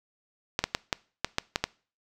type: clicks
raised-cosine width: 0.2 ms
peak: -7 dBFS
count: 8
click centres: 0.591 / 0.64 / 0.749 / 0.928 / 1.246 / 1.384 / 1.559 / 1.64 s
effects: noise-tail reverb RT60 0.4 s tail -23 dB re dry